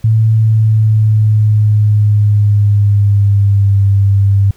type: tone with pitch glide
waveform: sine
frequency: 110.7 to 99.19 Hz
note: A2 to G2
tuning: +11 to +21 cents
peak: -6 dBFS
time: 0.04-4.51 s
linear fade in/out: 5 ms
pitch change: -190 cents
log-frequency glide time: 0.32-3.79 s
effects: pink hiss -48 dBFS RMS until 4.56 s